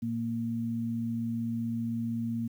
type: tone pair together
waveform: sine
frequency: 115.7 / 231.4 Hz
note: A#2 / A#3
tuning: -13 / -13 cents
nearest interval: octave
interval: 1200 cents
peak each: -36 / -30 dBFS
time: 0.02-2.48 s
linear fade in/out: 10 ms
effects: 10-bit